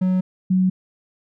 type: tone pair in turn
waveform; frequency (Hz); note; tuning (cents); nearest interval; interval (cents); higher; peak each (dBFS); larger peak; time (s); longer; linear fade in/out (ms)
triangle / sine; 185 / 185.78; F#3 / F#3; 0 / +7; unison; 7; second; -14; neither; 0.01-0.21 / 0.5-0.7; neither; 10
effects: none